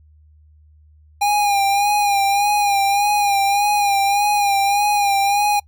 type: tone with vibrato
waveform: square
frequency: 810 Hz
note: G#5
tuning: 43 cents flat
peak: -15 dBFS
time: 1.21-5.6 s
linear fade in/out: 10 ms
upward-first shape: sine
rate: 1.7 Hz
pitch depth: 43 cents each way
effects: noise-tail reverb RT60 0.1 s tail -26 dB re dry + added 76 Hz sine -47 dBFS peak until 5.67 s